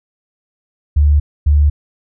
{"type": "tone pair in turn", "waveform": "sine", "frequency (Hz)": [73.42, 73.42], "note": ["D2", "D2"], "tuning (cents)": [0, 0], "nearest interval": "unison", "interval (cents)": 0, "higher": "neither", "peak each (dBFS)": -7, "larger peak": "neither", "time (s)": [[0.96, 1.2], [1.46, 1.7]], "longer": "neither", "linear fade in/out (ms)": 10, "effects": []}